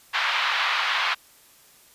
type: band-pass noise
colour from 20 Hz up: pink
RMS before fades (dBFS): -24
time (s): 0.13-1.15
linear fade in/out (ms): 20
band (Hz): 990 to 3700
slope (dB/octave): 24
effects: white hiss -54 dBFS RMS until 1.94 s + resampled to 32000 Hz